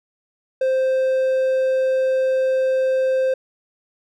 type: tone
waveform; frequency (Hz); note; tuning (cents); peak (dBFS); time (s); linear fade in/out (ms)
triangle; 523; C5; -1; -14; 0.61-3.34; 5
effects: none